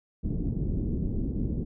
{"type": "low-pass noise", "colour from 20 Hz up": "pink", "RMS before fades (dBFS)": -29, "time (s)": [0.23, 1.65], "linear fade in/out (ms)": 20, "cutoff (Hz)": 320, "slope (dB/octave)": 24, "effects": []}